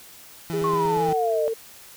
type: tone with vibrato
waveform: 30% pulse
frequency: 164.81 Hz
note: E3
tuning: in tune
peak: -25 dBFS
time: 0.5-1.13 s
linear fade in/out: 0 ms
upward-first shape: sine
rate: 18 Hz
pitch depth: 49 cents each way
type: tone with pitch glide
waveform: sine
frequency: 408.1 to 450.2 Hz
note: G#4 to A4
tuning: -30 to +40 cents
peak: -23 dBFS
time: 0.53-1.54 s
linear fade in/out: 10 ms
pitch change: +170 cents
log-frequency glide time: 0.85-1.04 s
type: click train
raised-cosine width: 3 ms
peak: -27 dBFS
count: 5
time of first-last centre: 0.62-1.088 s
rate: 8.55 Hz
type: exponential sweep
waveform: sine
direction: down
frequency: 1108.7 to 587 Hz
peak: -22 dBFS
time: 0.64-1.48 s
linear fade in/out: 0 ms
effects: white hiss -46 dBFS RMS until 1.96 s